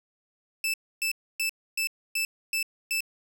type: tone bursts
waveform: sawtooth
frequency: 2637 Hz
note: E7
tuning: in tune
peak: -22 dBFS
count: 7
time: 0.64-3.006 s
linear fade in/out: 2 ms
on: 98 ms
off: 280 ms
effects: none